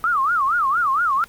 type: tone with vibrato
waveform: sine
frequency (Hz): 1235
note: D#6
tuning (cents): -13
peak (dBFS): -16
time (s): 0.04-1.24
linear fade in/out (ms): 0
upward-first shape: sine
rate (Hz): 4.3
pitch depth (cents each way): 270
effects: pink hiss -47 dBFS RMS until 1.28 s + Opus 24 kbps